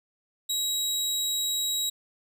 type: tone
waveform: 25% pulse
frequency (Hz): 3846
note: B7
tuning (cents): -47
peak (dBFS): -22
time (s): 0.49-1.9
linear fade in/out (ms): 10
effects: none